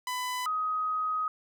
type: tone pair in turn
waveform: sawtooth / sine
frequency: 1000 / 1257.5 Hz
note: B5 / D#6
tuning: +21 / +18 cents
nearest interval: major third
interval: 397 cents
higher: second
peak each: -27 dBFS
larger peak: neither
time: 0.07-0.46 / 0.46-1.28 s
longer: second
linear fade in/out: 2 ms
effects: none